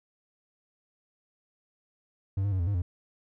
triangle tone with pitch steps, 97 / 101.2 / 93.8 / 85.4 / 101.3 / 88 Hz, G2 / G#2 / F#2 / F2 / G#2 / F2, -18 / -44 / +24 / -38 / -43 / +14 cents, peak -23 dBFS, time 2.37-2.82 s, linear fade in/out 5 ms, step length 75 ms, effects none

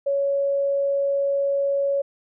sine tone, 558 Hz, C#5, 11 cents sharp, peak -19 dBFS, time 0.06-2.02 s, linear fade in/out 10 ms, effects none

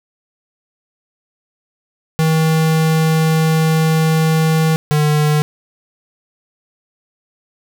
square tone pair in turn, 159.4 / 150.45 Hz, D#3 / D3, +42 / +42 cents, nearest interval minor second, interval 100 cents, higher first, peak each -12 dBFS, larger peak neither, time 2.19-4.76 / 4.91-5.42 s, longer first, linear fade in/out 0 ms, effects none

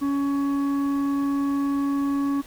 sine tone pair together, 280 / 1120 Hz, C#4 / C#6, +18 / +18 cents, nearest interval 2 octaves, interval 2400 cents, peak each -19 / -30 dBFS, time 0.01-2.42 s, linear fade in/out 20 ms, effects tanh soft clip ceiling -19 dBFS + pink hiss -47 dBFS RMS until 2.46 s

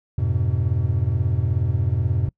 triangle chord, F diminished, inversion none, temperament equal with one note detuned, 87.31 / 103.83 / 126.14 Hz, F2 / Ab2 / Cb3, 0 / 0 / +37 cents, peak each -21 dBFS, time 0.18-2.29 s, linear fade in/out 5 ms, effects noise-tail reverb RT60 0.1 s tail -26 dB re dry

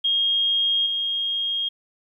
sine tone with level steps, 3247 Hz, G#7, 40 cents flat, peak -18 / -22 dBFS, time 0.04-1.69 s, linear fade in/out 10 ms, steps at 0.86 s, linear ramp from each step 5 ms, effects 10-bit

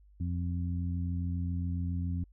harmonic tone, 87.31 Hz, F2, in tune, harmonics 1 / 2 / 3, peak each -31 / -37 / -41 dBFS, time 0.2-2.24 s, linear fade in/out 5 ms, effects added 50 Hz sine -56 dBFS peak until 2.32 s

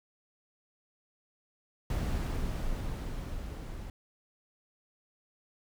brown noise with level ramp, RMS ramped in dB -30 to -41 dBFS, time 1.9-3.9 s, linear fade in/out 2 ms, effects none

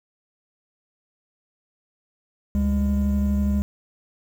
triangle tone pair together, 71.7 / 202.8 Hz, D2 / G#3, -41 / -41 cents, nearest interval octave + tritone, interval 1800 cents, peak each -19 dBFS, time 2.55-3.62 s, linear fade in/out 0 ms, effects tanh soft clip ceiling -10 dBFS + 8-bit

